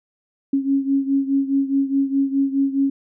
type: beating tone pair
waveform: sine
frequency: 273.2 / 278 Hz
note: C#4 / C#4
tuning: -25 / +5 cents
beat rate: 4.8 Hz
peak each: -18 / -22 dBFS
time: 0.53-2.9 s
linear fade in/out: 5 ms
effects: none